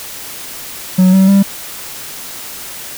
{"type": "tone with pitch steps", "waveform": "triangle", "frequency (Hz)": [185, 190.97, 197.14], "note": ["F#3", "G3", "G3"], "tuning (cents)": [0, -45, 10], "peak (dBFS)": -3, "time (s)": [0.98, 1.43], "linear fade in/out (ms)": 10, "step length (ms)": 150, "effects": ["white hiss -28 dBFS RMS until 2.97 s"]}